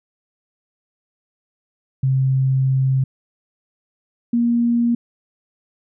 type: tone pair in turn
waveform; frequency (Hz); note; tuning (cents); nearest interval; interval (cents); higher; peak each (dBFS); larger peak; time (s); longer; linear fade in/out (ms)
sine; 132.6 / 236.3; C3 / A#3; +23 / +24; minor seventh; 1001; second; -14; neither; 2.03-3.04 / 4.33-4.95; first; 5
effects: none